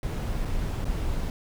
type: noise with dropouts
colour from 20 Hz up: brown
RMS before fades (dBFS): -28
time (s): 0.03-1.3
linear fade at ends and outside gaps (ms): 1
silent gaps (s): 0.45-0.454 / 0.844-0.853
effects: none